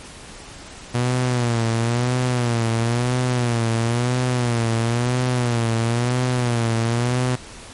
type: tone with vibrato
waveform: sawtooth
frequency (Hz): 120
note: B2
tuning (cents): -49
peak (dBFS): -14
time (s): 0.94-7.36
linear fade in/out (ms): 10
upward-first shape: sine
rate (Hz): 0.99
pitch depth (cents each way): 89
effects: pink hiss -39 dBFS RMS until 7.73 s + MP3 48 kbps